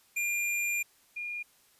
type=tone pair in turn; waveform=square / sine; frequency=2400 / 2422 Hz; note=D7 / D#7; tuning=+37 / -47 cents; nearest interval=unison; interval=16 cents; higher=second; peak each=-29 / -34 dBFS; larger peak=first; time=0.16-0.83 / 1.16-1.43 s; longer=first; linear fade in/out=10 ms; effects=white hiss -64 dBFS RMS until 1.79 s + resampled to 32000 Hz